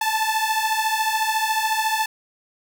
sawtooth beating tone pair, 870 / 884 Hz, A5 / A5, -20 / +8 cents, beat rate 14 Hz, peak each -19 dBFS, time 0.01-2.06 s, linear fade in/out 5 ms, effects none

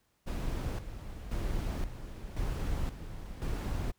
brown noise with tremolo, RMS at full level -33 dBFS, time 0.26-3.92 s, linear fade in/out 20 ms, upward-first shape square, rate 0.95 Hz, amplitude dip 65%, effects pink hiss -74 dBFS RMS until 3.98 s

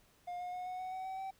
triangle tone with pitch steps, 710 / 718.2 / 726.6 / 735 / 743.6 / 752.2 / 761 / 769.8 Hz, F5 / F5 / F#5 / F#5 / F#5 / F#5 / F#5 / G5, +28 / +48 / -32 / -12 / +8 / +28 / +48 / -32 cents, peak -37 dBFS, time 0.27-1.31 s, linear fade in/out 10 ms, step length 130 ms, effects pink hiss -68 dBFS RMS until 1.39 s

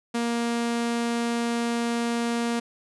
sawtooth tone, 234.9 Hz, A#3, 13 cents sharp, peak -20 dBFS, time 0.14-2.6 s, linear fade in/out 10 ms, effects resampled to 24000 Hz

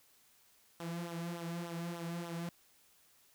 sawtooth tone with flanger, 170 Hz, F3, 46 cents flat, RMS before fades -41 dBFS, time 0.8-2.49 s, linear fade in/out 0 ms, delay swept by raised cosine 0.42 to 3.82 ms, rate 3.4 Hz, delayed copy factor -0.7, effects white hiss -67 dBFS RMS until 3.34 s

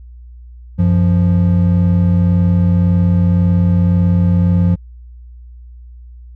triangle tone pair together, 92.76 / 174.61 Hz, F#2 / F3, +5 / 0 cents, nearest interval major seventh, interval 1095 cents, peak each -10 dBFS, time 0.78-4.76 s, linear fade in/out 20 ms, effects added 60 Hz sine -33 dBFS peak until 6.35 s

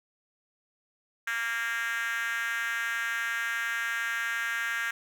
5% pulse tone with high-pass filter, 231.4 Hz, A#3, 13 cents flat, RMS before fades -31 dBFS, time 1.27-4.91 s, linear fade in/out 5 ms, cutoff 1600 Hz, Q 5.1, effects none

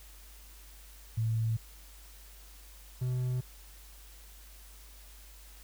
sine / triangle tone pair in turn, 112.5 / 126.23 Hz, A2 / B2, +39 / +38 cents, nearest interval major second, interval 199 cents, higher second, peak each -27 dBFS, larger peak neither, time 1.17-1.57 / 3.01-3.41 s, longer neither, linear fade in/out 10 ms, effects added 50 Hz sine -51 dBFS peak until 5.63 s + white hiss -56 dBFS RMS until 5.63 s

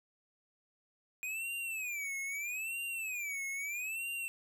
square tone with vibrato, 2459 Hz, D#7, 21 cents flat, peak -37 dBFS, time 1.23-4.28 s, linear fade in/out 0 ms, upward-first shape sine, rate 0.78 Hz, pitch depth 210 cents each way, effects none

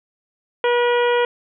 harmonic tone with a mistuned harmonic, 482.8 Hz, B4, 39 cents flat, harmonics 1 / 2 / 3 / 4 / 5 / 6 / 7, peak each -16 / -22 / -26 / -28 / -30 / -32 / -33 dBFS, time 0.64-1.25 s, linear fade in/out 2 ms, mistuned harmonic 7, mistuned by -56 cents, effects none

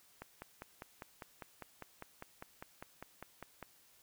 click train, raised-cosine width 0.5 ms, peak -30 dBFS, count 18, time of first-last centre 0.22-3.627 s, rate 4.99 Hz, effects white hiss -66 dBFS RMS until 4.02 s

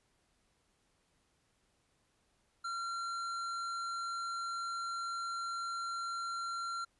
sine tone with hard clipping, 1371 Hz, F6, 32 cents flat, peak -38 dBFS, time 2.64-6.85 s, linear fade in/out 10 ms, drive 11 dB, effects pink hiss -75 dBFS RMS until 6.99 s + resampled to 24000 Hz

